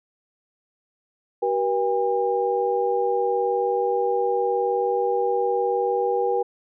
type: tone cluster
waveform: sine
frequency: 381.2 / 480.3 / 807 Hz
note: G4 / B4 / G#5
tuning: -48 / -48 / -50 cents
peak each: -26 / -22 / -25 dBFS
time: 1.42-6.43 s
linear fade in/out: 10 ms
effects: none